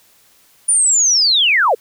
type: linear sweep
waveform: sine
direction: down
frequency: 9580 to 392 Hz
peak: -10 dBFS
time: 0.68-1.75 s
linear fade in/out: 10 ms
effects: white hiss -52 dBFS RMS until 1.8 s